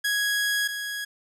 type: tone pair in turn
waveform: sawtooth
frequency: 1661.2 / 1661.2 Hz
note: G#6 / G#6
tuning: 0 / 0 cents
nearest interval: unison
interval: 0 cents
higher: neither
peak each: -19 / -26 dBFS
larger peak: first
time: 0.04-0.68 / 0.68-1.05 s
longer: first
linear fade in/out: 10 ms
effects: resampled to 32000 Hz + 10-bit